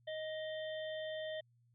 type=harmonic tone with a mistuned harmonic; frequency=625 Hz; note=D#5; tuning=8 cents sharp; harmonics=1 / 3 / 5 / 6; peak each=-40 / -49 / -51 / -53 dBFS; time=0.07-1.41 s; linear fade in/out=10 ms; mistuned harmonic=6; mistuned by=-100 cents; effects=added 119 Hz sine -68 dBFS peak until 1.74 s